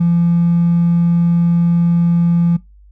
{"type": "tone with hard clipping", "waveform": "triangle", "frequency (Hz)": 170.8, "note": "F3", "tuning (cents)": -38, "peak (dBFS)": -10, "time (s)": [0, 2.57], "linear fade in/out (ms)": 10, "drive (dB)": 3, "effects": ["noise-tail reverb RT60 0.2 s tail -21 dB re dry", "added 50 Hz sine -41 dBFS peak until 2.91 s"]}